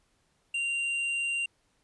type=tone with hard clipping; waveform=sine; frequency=2773 Hz; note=F7; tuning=13 cents flat; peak=-29 dBFS; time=0.54-1.46 s; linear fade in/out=5 ms; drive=5 dB; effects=pink hiss -71 dBFS RMS until 1.83 s + resampled to 24000 Hz